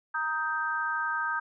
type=chord; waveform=sine; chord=Eb major; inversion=second; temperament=equal with one note detuned; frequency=932.3 / 1253.2 / 1568 Hz; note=Bb5 / Eb6 / G6; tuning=0 / +12 / 0 cents; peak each=-34 / -32 / -30 dBFS; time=0.14-1.4 s; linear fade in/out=10 ms; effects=none